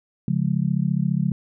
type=chord; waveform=sine; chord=Db major; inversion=none; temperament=just; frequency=138.59 / 173.24 / 207.9 Hz; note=Db3 / F3 / Ab3; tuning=0 / -14 / +2 cents; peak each=-23 / -22 / -26 dBFS; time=0.28-1.32 s; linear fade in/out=2 ms; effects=none